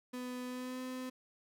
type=tone with pitch glide; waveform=35% pulse; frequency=249.8 to 255.8 Hz; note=B3 to C4; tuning=+20 to -39 cents; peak=-38 dBFS; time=0.13-1.1 s; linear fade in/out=10 ms; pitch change=+41 cents; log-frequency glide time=0.46-0.81 s; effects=none